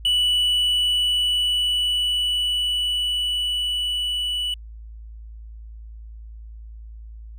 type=tone with level ramp; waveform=triangle; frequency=2958 Hz; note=F#7; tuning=1 cent flat; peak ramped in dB=-15 to -21 dBFS; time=0.05-4.54 s; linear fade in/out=2 ms; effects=added 55 Hz sine -36 dBFS peak until 7.38 s